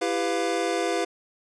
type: tone cluster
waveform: square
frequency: 334.5 / 395.7 / 497.1 / 702 Hz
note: E4 / G4 / B4 / F5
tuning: +25 / +16 / +11 / +9 cents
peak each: -30 dBFS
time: 0.01-1.05 s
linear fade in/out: 10 ms
effects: resampled to 22050 Hz